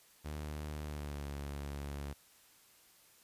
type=tone with pitch glide; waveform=sawtooth; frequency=75.3 to 71.11 Hz; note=D2 to C#2; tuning=+44 to +45 cents; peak=-36 dBFS; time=0.24-2.14 s; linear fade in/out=20 ms; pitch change=-99 cents; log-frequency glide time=0.84-1.26 s; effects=white hiss -64 dBFS RMS until 3.23 s + resampled to 32000 Hz